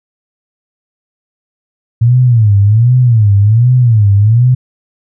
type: tone with vibrato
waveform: sine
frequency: 112.5 Hz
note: A2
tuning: 39 cents sharp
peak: -4 dBFS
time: 2.01-4.55 s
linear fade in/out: 10 ms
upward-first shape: sine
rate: 1.3 Hz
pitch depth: 210 cents each way
effects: none